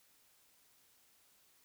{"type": "silence", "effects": ["white hiss -69 dBFS RMS until 1.64 s"]}